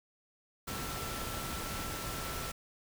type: tone in noise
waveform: sine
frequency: 1339 Hz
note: E6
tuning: 27 cents sharp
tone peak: -45 dBFS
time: 0.67-2.52 s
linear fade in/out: 10 ms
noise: pink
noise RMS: -39 dBFS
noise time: 0.67-2.52 s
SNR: -9 dB
effects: none